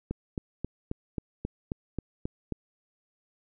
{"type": "click train", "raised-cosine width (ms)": 3, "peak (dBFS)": -18, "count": 10, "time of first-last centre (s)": [0.11, 2.523], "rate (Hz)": 3.73, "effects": []}